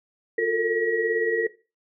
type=tone cluster; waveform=sine; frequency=356.3 / 435.7 / 453.4 / 1910 Hz; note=F4 / A4 / A#4 / A#6; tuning=+35 / -17 / -48 / +42 cents; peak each=-29 / -30 / -22 / -27 dBFS; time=0.38-1.47 s; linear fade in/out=5 ms; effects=noise-tail reverb RT60 0.3 s tail -17 dB re dry